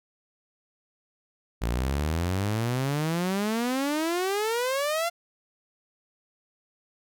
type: exponential sweep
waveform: sawtooth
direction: up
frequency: 55 to 698.5 Hz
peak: -21 dBFS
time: 1.61-5.1 s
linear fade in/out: 20 ms
effects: none